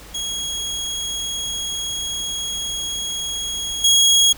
25% pulse tone with level steps, 3307 Hz, G#7, 8 cents flat, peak -20 / -8 dBFS, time 0.14-4.33 s, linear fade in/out 10 ms, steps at 3.84 s, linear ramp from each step 5 ms, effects added 50 Hz sine -42 dBFS peak until 4.37 s + pink hiss -41 dBFS RMS until 4.37 s

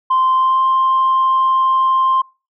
sine tone with pitch glide, 1041 to 1051.3 Hz, C6 to C6, -9 to +8 cents, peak -10 dBFS, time 0.1-2.22 s, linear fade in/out 10 ms, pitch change +17 cents, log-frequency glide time 0.34-0.63 s, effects noise-tail reverb RT60 0.3 s tail -23 dB re dry + tanh soft clip ceiling -8 dBFS

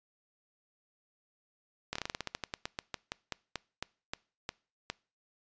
slowing click train, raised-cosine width 0.2 ms, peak -17 dBFS, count 22, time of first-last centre 1.93-4.9 s, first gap 25 ms, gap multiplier 1.15, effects noise-tail reverb RT60 0.4 s tail -24 dB re dry + resampled to 16000 Hz

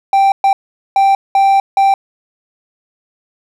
triangle tone bursts at uneven times, 784 Hz, G5, in tune, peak -5 dBFS, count 5, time 0.13-0.32 / 0.44-0.53 / 0.96-1.15 / 1.35-1.6 / 1.77-1.94 s, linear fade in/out 2 ms, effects none

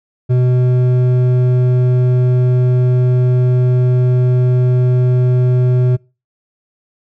sine tone with hard clipping, 125.5 Hz, B2, 28 cents sharp, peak -11 dBFS, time 0.29-5.97 s, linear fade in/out 20 ms, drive 8 dB, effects noise-tail reverb RT60 0.3 s tail -24 dB re dry

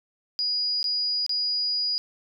sine tone with dropouts, 4900 Hz, D#8, 27 cents flat, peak -23 dBFS, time 0.39-1.98 s, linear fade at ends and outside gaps 0 ms, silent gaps 0.829-0.842 / 1.264-1.294 s, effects none

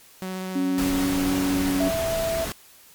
sawtooth tone with vibrato, 186.7 Hz, F#3, 16 cents sharp, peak -25 dBFS, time 0.22-1.91 s, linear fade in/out 0 ms, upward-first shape triangle, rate 15 Hz, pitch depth 11 cents each way
sine tone with pitch glide, 275.7 to 280.4 Hz, C#4 to C#4, -9 to +20 cents, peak -21 dBFS, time 0.55-1.89 s, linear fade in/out 10 ms, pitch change +29 cents, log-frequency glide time 0.78-1.19 s
pink noise, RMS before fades -30 dBFS, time 0.78-2.52 s, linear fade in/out 0 ms
sine tone, 659.3 Hz, E5, in tune, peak -23 dBFS, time 1.8-2.45 s, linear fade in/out 5 ms
effects white hiss -51 dBFS RMS until 2.94 s + MP3 96 kbps

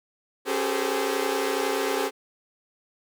sawtooth tone cluster, 274.7 / 384 / 413.5 / 445.6 / 518 Hz, C#4 / G4 / G#4 / A4 / C5, -16 / -36 / -8 / +22 / -17 cents, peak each -29 / -26 / -25 / -27 / -28 dBFS, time 0.45-2.11 s, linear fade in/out 50 ms, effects none

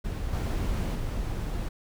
brown noise with level steps, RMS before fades -32 / -28 / -31 dBFS, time 0.04-1.69 s, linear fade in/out 10 ms, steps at 0.32 / 0.94 s, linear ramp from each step 20 ms, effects none

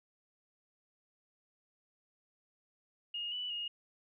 sine tone with pitch steps, 2854 / 2966 / 2860 Hz, F7 / F#7 / F7, +37 / +4 / +41 cents, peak -36 dBFS, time 3.14-3.68 s, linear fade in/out 5 ms, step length 180 ms, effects none

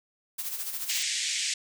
blue noise with tremolo, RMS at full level -32 dBFS, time 0.38-1.03 s, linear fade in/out 10 ms, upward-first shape sine, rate 14 Hz, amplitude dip 55%
white band-pass noise, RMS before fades -30 dBFS, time 0.89-1.54 s, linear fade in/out 5 ms, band 1900 to 8100 Hz, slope 48 dB/octave
effects none

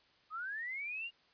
sine linear sweep, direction up, 1214 to 2856 Hz, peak -38 dBFS, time 0.3-1.11 s, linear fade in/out 50 ms, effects white hiss -68 dBFS RMS until 1.33 s + resampled to 11025 Hz

